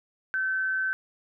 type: tone with amplitude modulation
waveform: sine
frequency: 1535 Hz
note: G6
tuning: 37 cents flat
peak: -23 dBFS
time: 0.34-0.93 s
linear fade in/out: 0 ms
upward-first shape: sine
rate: 177 Hz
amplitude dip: 35%
effects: none